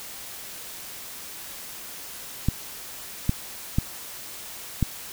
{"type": "clicks", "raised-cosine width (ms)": 5, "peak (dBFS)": -8, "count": 4, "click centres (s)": [2.486, 3.294, 3.785, 4.827], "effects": ["white hiss -39 dBFS RMS until 5.12 s"]}